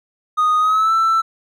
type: tone with pitch glide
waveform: triangle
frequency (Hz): 1241 to 1330.1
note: D#6 to E6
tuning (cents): -5 to +15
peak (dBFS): -10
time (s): 0.37-1.22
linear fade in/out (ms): 20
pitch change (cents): +120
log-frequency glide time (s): 0.59-0.93
effects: tanh soft clip ceiling -7 dBFS